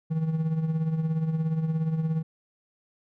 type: tone with tremolo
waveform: triangle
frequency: 160 Hz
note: D#3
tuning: 49 cents sharp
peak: -19 dBFS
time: 0.1-2.23 s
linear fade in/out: 20 ms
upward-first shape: triangle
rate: 17 Hz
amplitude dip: 65%
effects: none